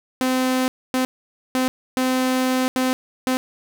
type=tone bursts at uneven times; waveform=sawtooth; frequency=257.3 Hz; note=C4; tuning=29 cents flat; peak=-14 dBFS; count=6; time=0.21-0.68 / 0.94-1.05 / 1.55-1.68 / 1.97-2.68 / 2.76-2.93 / 3.27-3.37 s; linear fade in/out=0 ms; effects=none